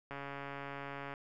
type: click train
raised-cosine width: 0.5 ms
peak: -28 dBFS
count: 145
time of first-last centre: 0.11-1.139 s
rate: 140 Hz
effects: none